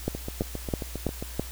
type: two click trains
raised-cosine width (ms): 2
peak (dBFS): -12 / -19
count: 5 / 9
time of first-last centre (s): 0.08-1.396 / 0.15-1.225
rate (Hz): 3.04 / 7.44
effects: added 60 Hz sine -38 dBFS peak until 1.51 s + white hiss -43 dBFS RMS until 1.51 s